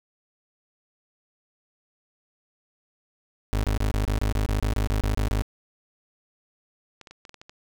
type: tone bursts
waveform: 30% pulse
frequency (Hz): 51.91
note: G#1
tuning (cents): 0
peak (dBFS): -19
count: 14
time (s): 3.53-5.421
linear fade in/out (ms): 0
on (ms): 110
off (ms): 27
type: clicks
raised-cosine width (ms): 0.2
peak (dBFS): -27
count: 8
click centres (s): 7.013 / 7.072 / 7.11 / 7.252 / 7.294 / 7.343 / 7.415 / 7.495
effects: none